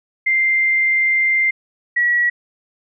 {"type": "tone pair in turn", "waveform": "sine", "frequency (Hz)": [2093, 1926], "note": ["C7", "B6"], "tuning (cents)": [0, -44], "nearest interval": "minor second", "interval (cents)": 144, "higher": "first", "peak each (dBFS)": -13, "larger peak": "neither", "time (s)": [[0.26, 1.51], [1.96, 2.3]], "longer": "first", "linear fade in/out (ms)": 10, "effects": []}